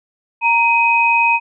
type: tone pair together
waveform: sine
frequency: 931 / 2517 Hz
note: A#5 / D#7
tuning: -2 / +19 cents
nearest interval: octave + perfect fourth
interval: 1721 cents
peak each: -14 / -13 dBFS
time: 0.41-1.4 s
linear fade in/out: 50 ms
effects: none